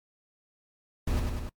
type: noise with echo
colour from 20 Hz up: brown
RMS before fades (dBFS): -27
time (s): 1.07-1.2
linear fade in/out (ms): 5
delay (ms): 98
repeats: 3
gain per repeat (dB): -3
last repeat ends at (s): 1.494
effects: noise-tail reverb RT60 0.1 s tail -23 dB re dry + MP3 96 kbps